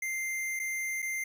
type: tone with dropouts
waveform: square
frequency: 2092 Hz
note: C7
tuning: 1 cent flat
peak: -32 dBFS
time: 0.02-1.24 s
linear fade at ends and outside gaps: 5 ms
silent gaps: 0.593-0.597 / 1.021-1.025 s
effects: none